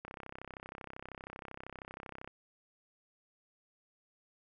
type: click train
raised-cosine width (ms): 0.5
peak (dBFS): -29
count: 74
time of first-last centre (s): 0.05-2.276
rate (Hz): 32.8
effects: none